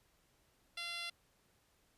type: tone with band-pass filter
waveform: 10% pulse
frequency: 688 Hz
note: F5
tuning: 26 cents flat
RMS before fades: -43 dBFS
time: 0.77-1.1 s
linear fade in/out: 5 ms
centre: 3900 Hz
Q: 0.9
effects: pink hiss -73 dBFS RMS until 1.97 s + resampled to 32000 Hz